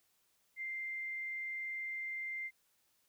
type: tone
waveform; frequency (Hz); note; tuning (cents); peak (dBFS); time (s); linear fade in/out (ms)
sine; 2093; C7; 0; -38; 0.56-2.51; 50
effects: white hiss -75 dBFS RMS until 3.08 s